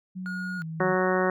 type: tone with pitch glide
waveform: sine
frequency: 185 to 161.05 Hz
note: F#3 to E3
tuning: 0 to -40 cents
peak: -32 dBFS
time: 0.15-0.95 s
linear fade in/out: 20 ms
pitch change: -240 cents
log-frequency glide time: 0.57-0.63 s
type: tone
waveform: triangle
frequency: 1437 Hz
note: F6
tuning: 49 cents sharp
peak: -31 dBFS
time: 0.26-0.62 s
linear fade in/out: 0 ms
type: harmonic tone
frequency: 185 Hz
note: F#3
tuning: in tune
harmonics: 1 / 2 / 3 / 4 / 5 / 6 / 7 / 8 / 9 / 10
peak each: -29 / -26 / -28 / -32 / -35 / -31 / -36 / -32 / -39 / -33 dBFS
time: 0.8-1.3 s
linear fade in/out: 2 ms
effects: none